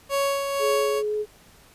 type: tone with tremolo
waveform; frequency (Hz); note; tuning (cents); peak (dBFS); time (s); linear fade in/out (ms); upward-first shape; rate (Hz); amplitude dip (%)
30% pulse; 556; C#5; +5; -18; 0.09-1.03; 50; sine; 2; 45
type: tone with vibrato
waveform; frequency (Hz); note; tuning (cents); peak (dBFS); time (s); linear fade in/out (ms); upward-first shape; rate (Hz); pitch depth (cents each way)
sine; 422.7; G#4; +31; -23; 0.59-1.26; 50; triangle; 5.7; 8
effects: pink hiss -53 dBFS RMS until 1.74 s + resampled to 32000 Hz